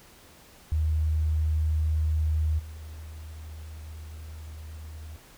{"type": "tone with level steps", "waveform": "sine", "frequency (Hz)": 77.9, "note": "D#2", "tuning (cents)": 3, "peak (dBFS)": [-22, -38], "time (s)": [0.72, 5.16], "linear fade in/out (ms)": 0, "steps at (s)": 2.58, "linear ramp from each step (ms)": 20, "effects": ["pink hiss -53 dBFS RMS until 5.37 s"]}